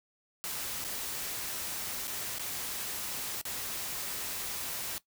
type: noise with dropouts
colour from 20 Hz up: white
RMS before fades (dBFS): -37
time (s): 0.44-4.98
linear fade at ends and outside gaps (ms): 0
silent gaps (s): 0.841-0.848 / 2.072-2.078 / 2.384-2.395 / 3.413-3.453
effects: noise-tail reverb RT60 0.1 s tail -17 dB re dry